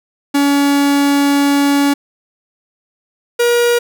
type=tone pair in turn; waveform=45% pulse; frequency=283 / 477.3 Hz; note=C#4 / A#4; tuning=+36 / +41 cents; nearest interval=major sixth; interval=905 cents; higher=second; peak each=-10 dBFS; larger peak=neither; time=0.34-1.94 / 3.39-3.79 s; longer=first; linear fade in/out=10 ms; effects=none